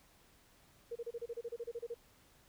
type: tone bursts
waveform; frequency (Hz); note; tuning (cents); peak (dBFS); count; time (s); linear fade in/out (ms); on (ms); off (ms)
sine; 470; A#4; +14; -38; 14; 0.91-1.944; 10; 46; 30
effects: pink hiss -66 dBFS RMS until 2.48 s